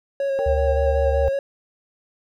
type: tone with vibrato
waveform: triangle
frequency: 549 Hz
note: C#5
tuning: 17 cents flat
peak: -18 dBFS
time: 0.2-1.39 s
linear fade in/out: 2 ms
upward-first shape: square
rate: 5.3 Hz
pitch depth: 16 cents each way
type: chord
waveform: sine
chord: G diminished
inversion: first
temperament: equal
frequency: 466.2 / 554.4 / 784 Hz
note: Bb4 / Db5 / G5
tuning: 0 / 0 / 0 cents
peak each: -26 / -27 / -29 dBFS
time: 0.39-1.28 s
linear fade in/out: 0 ms
type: tone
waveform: sine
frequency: 70.7 Hz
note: C#2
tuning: 35 cents sharp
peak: -20 dBFS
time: 0.46-1.29 s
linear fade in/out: 5 ms
effects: none